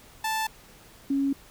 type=tone pair in turn; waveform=sawtooth / sine; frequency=880 / 276.1 Hz; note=A5 / C#4; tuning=0 / -7 cents; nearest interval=octave + minor sixth; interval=2007 cents; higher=first; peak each=-22 dBFS; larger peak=neither; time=0.24-0.47 / 1.1-1.33 s; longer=neither; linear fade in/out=5 ms; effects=pink hiss -52 dBFS RMS until 1.5 s